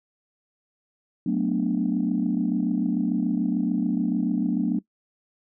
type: chord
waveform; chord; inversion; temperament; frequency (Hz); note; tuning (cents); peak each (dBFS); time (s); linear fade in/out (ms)
sine; B minor seventh; second; equal; 185 / 220 / 246.9 / 293.7; F#3 / A3 / B3 / D4; 0 / 0 / 0 / 0; -26; 1.26-4.79; 5
effects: noise-tail reverb RT60 0.1 s tail -20 dB re dry + tanh soft clip ceiling -13 dBFS